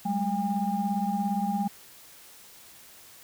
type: tone cluster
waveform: sine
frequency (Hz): 192.7 / 210 / 807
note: G3 / G#3 / G#5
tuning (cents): -29 / +19 / -50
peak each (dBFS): -29 / -29 / -29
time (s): 0.05-1.68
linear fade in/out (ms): 10
effects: tanh soft clip ceiling -16 dBFS + white hiss -51 dBFS RMS until 3.23 s